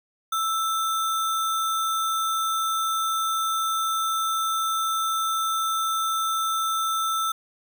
sine tone with sample-and-hold, 1324 Hz, E6, 7 cents sharp, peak -22 dBFS, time 0.32-7.32 s, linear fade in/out 5 ms, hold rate 4900 Hz, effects none

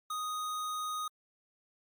square tone, 1244.5 Hz, D#6, in tune, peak -35 dBFS, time 0.1-1.08 s, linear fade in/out 5 ms, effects Opus 48 kbps

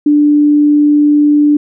sine tone, 294.8 Hz, D4, 7 cents sharp, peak -5 dBFS, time 0.06-1.57 s, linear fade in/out 5 ms, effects none

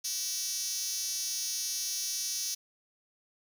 5% pulse tone with high-pass filter, 381.8 Hz, G4, 46 cents flat, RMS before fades -34 dBFS, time 0.04-2.55 s, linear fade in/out 10 ms, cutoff 6200 Hz, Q 4.5, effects none

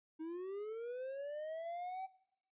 triangle linear sweep, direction up, 311.1 to 772 Hz, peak -39 dBFS, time 0.19-2.07 s, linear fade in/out 20 ms, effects noise-tail reverb RT60 0.7 s tail -19 dB re dry + resampled to 8000 Hz

